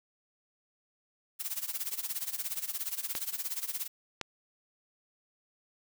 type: noise with tremolo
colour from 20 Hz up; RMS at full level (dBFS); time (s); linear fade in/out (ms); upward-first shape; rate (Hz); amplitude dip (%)
blue; -33; 1.39-3.88; 20; sine; 17; 85
type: clicks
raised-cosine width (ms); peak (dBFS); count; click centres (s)
0.2; -17; 2; 3.152 / 4.213
effects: none